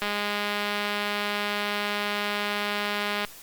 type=click train; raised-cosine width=0.3 ms; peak=-12 dBFS; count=666; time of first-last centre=0.02-3.248 s; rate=206 Hz; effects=white hiss -46 dBFS RMS until 3.42 s + Opus 48 kbps